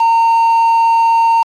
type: tone with quantisation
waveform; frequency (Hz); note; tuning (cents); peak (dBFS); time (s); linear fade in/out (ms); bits
triangle; 916; A#5; -31; -6; 0-1.43; 5; 4
effects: low-pass 5000 Hz 12 dB/octave + AAC 64 kbps